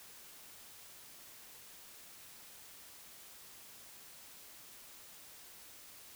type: silence
effects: white hiss -55 dBFS RMS until 6.15 s